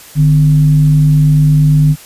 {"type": "tone with frequency modulation", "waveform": "sine", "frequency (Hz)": 150, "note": "D3", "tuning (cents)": 37, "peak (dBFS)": -5, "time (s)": [0.15, 1.96], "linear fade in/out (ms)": 50, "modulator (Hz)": 109, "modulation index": 0.33, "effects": ["white hiss -36 dBFS RMS until 2.05 s", "resampled to 32000 Hz"]}